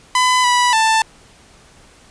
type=tone with pitch steps; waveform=sawtooth; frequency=1006 / 982 / 886 Hz; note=B5 / B5 / A5; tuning=+32 / -10 / +12 cents; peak=-8 dBFS; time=0.15-1.02 s; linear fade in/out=2 ms; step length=290 ms; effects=pink hiss -47 dBFS RMS until 2.1 s + resampled to 22050 Hz